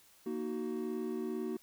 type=chord; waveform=triangle; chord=D# minor; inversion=second; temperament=just; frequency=233.3 / 311.1 / 373.4 Hz; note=A#3 / D#4 / F#4; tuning=+2 / 0 / +16 cents; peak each=-37 / -39 / -36 dBFS; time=0.26-1.57 s; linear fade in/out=5 ms; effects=white hiss -63 dBFS RMS until 1.62 s